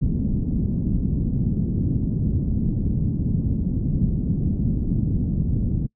white low-pass noise, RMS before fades -22 dBFS, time 0.01-5.87 s, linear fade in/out 20 ms, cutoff 220 Hz, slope 24 dB/octave, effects noise-tail reverb RT60 0.1 s tail -24 dB re dry

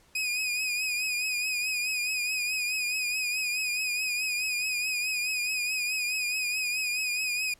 sawtooth tone with vibrato, 2489 Hz, D#7, in tune, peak -24 dBFS, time 0.15-7.54 s, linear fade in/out 5 ms, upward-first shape triangle, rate 4.7 Hz, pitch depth 63 cents each way, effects pink hiss -61 dBFS RMS until 7.59 s + low-pass 12000 Hz 12 dB/octave

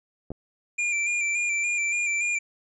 clicks, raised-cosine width 2 ms, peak -22 dBFS, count 2, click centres 0.305 / 0.317 s
square tone with vibrato, 2379 Hz, D7, 22 cents sharp, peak -24 dBFS, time 0.78-2.39 s, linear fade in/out 10 ms, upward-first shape square, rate 3.5 Hz, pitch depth 27 cents each way
effects resampled to 22050 Hz

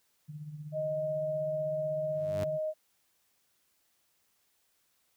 sine tone with tremolo, 150.5 Hz, D3, 43 cents sharp, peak -37 dBFS, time 0.28-2.59 s, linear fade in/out 20 ms, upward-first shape triangle, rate 16 Hz, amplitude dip 65%
sine tone, 622.3 Hz, D#5, in tune, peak -30 dBFS, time 0.72-2.74 s, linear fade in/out 50 ms
sawtooth tone with exponential growth, 98 Hz, G2, in tune, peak -28 dBFS, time 2.05-2.44 s, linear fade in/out 0 ms, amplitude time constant 84 ms
effects white hiss -73 dBFS RMS until 5.16 s

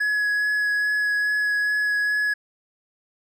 triangle tone with vibrato, 1683 Hz, G#6, 23 cents sharp, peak -18 dBFS, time 0-2.34 s, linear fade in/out 10 ms, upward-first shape sine, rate 2.4 Hz, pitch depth 10 cents each way, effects none

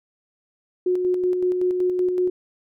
sine tone with tremolo, 363.2 Hz, F#4, 32 cents flat, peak -17 dBFS, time 0.86-2.3 s, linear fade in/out 5 ms, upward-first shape square, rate 5.3 Hz, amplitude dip 35%, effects none

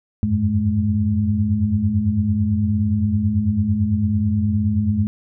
sine tone cluster, 86.9 / 95.5 / 104.7 / 211.7 Hz, F2 / G2 / G#2 / G#3, -8 / -45 / +15 / +33 cents, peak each -26 / -22 / -22 / -19 dBFS, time 0.23-5.07 s, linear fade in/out 0 ms, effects none

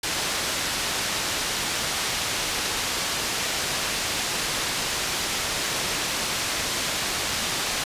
white low-pass noise, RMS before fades -27 dBFS, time 0.03-7.84 s, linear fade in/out 5 ms, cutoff 6100 Hz, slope 12 dB/octave, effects resampled to 32000 Hz

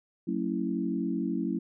sine chord, F# minor seventh, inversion none, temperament equal with one note detuned, 185 / 225.5 / 277.2 / 329.6 Hz, F#3 / A3 / C#4 / E4, 0 / +43 / 0 / 0 cents, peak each -33 dBFS, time 0.27-1.59 s, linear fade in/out 10 ms, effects none

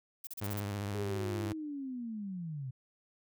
violet noise bursts, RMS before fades -42 dBFS, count 6, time 0.24-0.601 s, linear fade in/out 5 ms, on 31 ms, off 35 ms
sawtooth tone with vibrato, 101.4 Hz, G#2, 41 cents flat, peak -31 dBFS, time 0.41-1.53 s, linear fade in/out 10 ms, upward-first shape sine, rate 15 Hz, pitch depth 56 cents each way
sine linear sweep, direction down, 419 to 123.47 Hz, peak -37 dBFS, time 0.94-2.71 s, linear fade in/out 10 ms
effects none

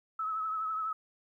sine tone with vibrato, 1292 Hz, E6, 35 cents flat, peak -31 dBFS, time 0.19-0.93 s, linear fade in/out 5 ms, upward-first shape triangle, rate 12 Hz, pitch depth 44 cents each way, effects 12-bit

